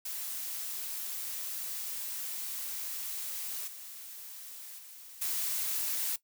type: noise with level steps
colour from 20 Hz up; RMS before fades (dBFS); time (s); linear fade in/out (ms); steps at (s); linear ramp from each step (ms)
blue; -38 / -46 / -50 / -33; 0.05-6.16; 5; 3.67 / 4.78 / 5.21; 10
effects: noise-tail reverb RT60 0.1 s tail -17 dB re dry